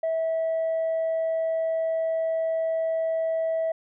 sine tone, 650 Hz, E5, 24 cents flat, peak -21 dBFS, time 0.03-3.72 s, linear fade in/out 5 ms, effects tanh soft clip ceiling -21 dBFS

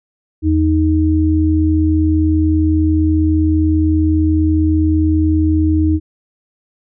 sine tone pair together, 82.5 / 311.8 Hz, E2 / D#4, +2 / +4 cents, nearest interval octave + major seventh, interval 2302 cents, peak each -13 dBFS, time 0.42-6 s, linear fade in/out 50 ms, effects none

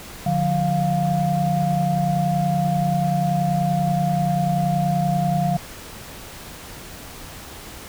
sine tone cluster, 148.5 / 178.9 / 702 Hz, D3 / F3 / F5, +20 / +42 / +9 cents, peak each -22 dBFS, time 0.26-5.57 s, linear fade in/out 5 ms, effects pink hiss -38 dBFS RMS until 7.88 s

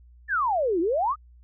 sine exponential two-way sweep, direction down then up, 1818 to 320 to 1299 Hz, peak -21 dBFS, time 0.28-1.16 s, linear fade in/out 50 ms, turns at 0.8 s, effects added 60 Hz sine -49 dBFS peak until 1.43 s

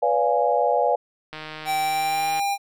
sine chord, B diminished seventh, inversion none, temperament equal with one note detuned, 493.9 / 573.6 / 698.5 / 830.6 Hz, B4 / D5 / F5 / Ab5, 0 / -41 / 0 / 0 cents, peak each -23 dBFS, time 0.02-0.96 s, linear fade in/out 10 ms
click train, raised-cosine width 0.3 ms, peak -19 dBFS, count 166, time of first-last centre 1.33-2.395 s, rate 155 Hz
square tone with pitch glide, 776 to 800.6 Hz, G5 to G5, -18 to +36 cents, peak -22 dBFS, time 1.65-2.58 s, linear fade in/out 50 ms, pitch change +54 cents, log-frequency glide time 1.78-2.34 s
effects none

